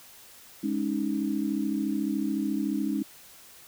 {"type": "chord", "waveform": "sine", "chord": "Ab suspended fourth", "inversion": "none", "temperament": "equal", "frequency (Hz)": [207.7, 277.2, 311.1], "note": ["Ab3", "Db4", "Eb4"], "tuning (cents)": [0, 0, 0], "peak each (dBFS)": -30, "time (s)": [0.63, 3.03], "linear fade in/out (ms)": 10, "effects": ["white hiss -51 dBFS RMS until 3.67 s"]}